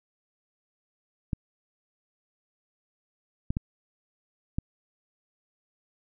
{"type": "clicks", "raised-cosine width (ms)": 5, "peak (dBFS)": -15, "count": 4, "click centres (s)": [1.332, 3.505, 3.569, 4.585], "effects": []}